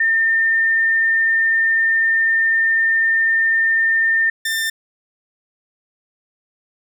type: tone pair in turn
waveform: sine / sawtooth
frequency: 1808 / 1793.4 Hz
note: A6 / A6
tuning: +47 / +33 cents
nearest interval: unison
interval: 14 cents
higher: first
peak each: -13 / -15 dBFS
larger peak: first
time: 0-4.3 / 4.45-4.7 s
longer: first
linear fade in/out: 5 ms
effects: none